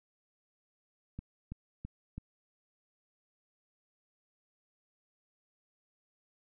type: click train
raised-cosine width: 5 ms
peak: -28 dBFS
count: 4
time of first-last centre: 1.19-2.18 s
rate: 3.03 Hz
effects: none